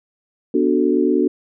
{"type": "chord", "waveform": "sine", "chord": "B minor seventh", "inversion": "none", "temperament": "equal", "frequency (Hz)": [246.9, 293.7, 370, 440], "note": ["B3", "D4", "F#4", "A4"], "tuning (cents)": [0, 0, 0, 0], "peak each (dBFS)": [-20, -18, -18, -22], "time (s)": [0.54, 1.28], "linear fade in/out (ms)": 5, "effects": []}